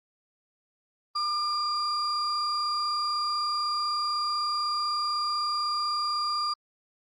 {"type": "tone pair together", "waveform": "sine", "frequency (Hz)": [1200, 4782], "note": ["D6", "D8"], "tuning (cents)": [37, 30], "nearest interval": "2 octaves", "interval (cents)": 2393, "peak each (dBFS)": [-26, -29], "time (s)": [1.15, 6.54], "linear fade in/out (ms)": 10, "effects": ["tanh soft clip ceiling -21 dBFS", "Opus 32 kbps"]}